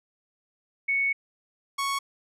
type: tone pair in turn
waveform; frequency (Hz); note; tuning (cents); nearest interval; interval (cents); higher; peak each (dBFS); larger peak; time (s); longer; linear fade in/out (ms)
sine / sawtooth; 2217 / 1108.5; C#7 / C#6; 0 / 0; octave; 1200; first; -22; neither; 0.88-1.13 / 1.78-1.99; first; 10
effects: low-pass 12000 Hz 12 dB/octave